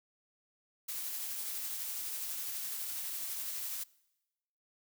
blue noise with tremolo, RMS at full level -38 dBFS, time 0.88-3.84 s, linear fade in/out 10 ms, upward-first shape triangle, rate 12 Hz, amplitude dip 25%, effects noise-tail reverb RT60 1.0 s tail -23 dB re dry

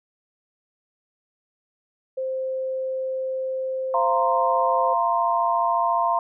sine tone, 523.3 Hz, C5, in tune, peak -24 dBFS, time 2.17-4.94 s, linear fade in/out 10 ms
sine chord, F suspended fourth, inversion none, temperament equal with one note detuned, 687.6 / 932.3 / 1046.5 Hz, F5 / Bb5 / C6, -27 / 0 / 0 cents, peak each -23 dBFS, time 3.94-6.19 s, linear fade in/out 2 ms
effects none

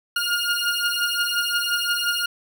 20% pulse beating tone pair, 1418 / 1423.7 Hz, F6 / F6, +26 / +33 cents, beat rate 5.7 Hz, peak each -19 dBFS, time 0.16-2.26 s, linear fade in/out 5 ms, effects none

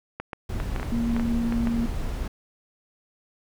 clicks, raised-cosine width 0.5 ms, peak -17 dBFS, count 10, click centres 0.2 / 0.332 / 0.601 / 0.762 / 0.798 / 0.83 / 1.165 / 1.197 / 1.524 / 1.672 s
brown noise, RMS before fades -29 dBFS, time 0.49-2.28 s, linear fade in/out 5 ms
sine tone, 233.1 Hz, A#3, in tune, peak -23 dBFS, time 0.92-1.86 s, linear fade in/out 2 ms
effects none

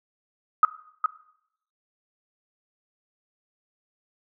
sine tone with echo, 1263 Hz, D#6, 26 cents sharp, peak -11 dBFS, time 0.63-0.65 s, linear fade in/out 2 ms, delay 410 ms, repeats 1, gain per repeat -7 dB, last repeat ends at 1.06 s, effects noise-tail reverb RT60 0.7 s tail -17 dB re dry

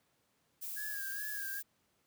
violet noise, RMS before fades -42 dBFS, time 0.61-1.63 s, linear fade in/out 20 ms
triangle tone with vibrato, 1641 Hz, G#6, 21 cents flat, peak -39 dBFS, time 0.76-1.61 s, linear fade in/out 20 ms, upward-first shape sine, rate 2.4 Hz, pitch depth 62 cents each way
effects pink hiss -75 dBFS RMS until 2.06 s + high-pass 100 Hz 12 dB/octave

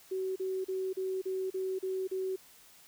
sine tone bursts, 377.5 Hz, F#4, 35 cents sharp, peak -31 dBFS, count 8, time 0.11-2.362 s, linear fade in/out 10 ms, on 250 ms, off 36 ms, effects white hiss -58 dBFS RMS until 2.87 s

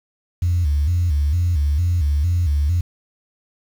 sine tone with vibrato, 79.7 Hz, D#2, 42 cents sharp, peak -14 dBFS, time 0.42-2.81 s, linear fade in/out 5 ms, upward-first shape square, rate 2.2 Hz, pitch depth 160 cents each way, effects tanh soft clip ceiling -11 dBFS + 7-bit

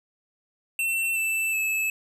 square tone with pitch steps, 2698 / 2652 / 2606 Hz, E7 / E7 / E7, +40 / +10 / -20 cents, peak -24 dBFS, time 0.79-1.9 s, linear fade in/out 2 ms, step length 370 ms, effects none

